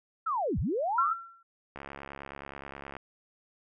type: linear two-way sweep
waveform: sine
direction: down then up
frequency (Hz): 1372 to 48.06 to 1372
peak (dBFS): -27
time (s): 0.26-1.14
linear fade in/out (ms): 10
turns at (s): 0.59
type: tone with exponential decay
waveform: sine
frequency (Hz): 1357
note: E6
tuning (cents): +50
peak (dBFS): -21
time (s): 0.98-1.43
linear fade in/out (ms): 5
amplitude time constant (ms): 96
type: click train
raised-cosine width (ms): 0.5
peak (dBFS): -26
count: 85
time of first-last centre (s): 1.76-2.967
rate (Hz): 69.6
effects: none